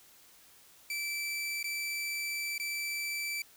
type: tone with dropouts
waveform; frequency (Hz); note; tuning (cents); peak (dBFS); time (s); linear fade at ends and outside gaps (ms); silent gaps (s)
sawtooth; 2325; D7; -18; -30; 0.9-3.42; 2; 1.629-1.642 / 2.58-2.598
effects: white hiss -59 dBFS RMS until 3.56 s